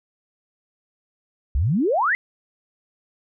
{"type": "exponential sweep", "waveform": "sine", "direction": "up", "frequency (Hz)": [58, 2093], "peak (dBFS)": -17, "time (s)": [1.55, 2.15], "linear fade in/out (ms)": 0, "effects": []}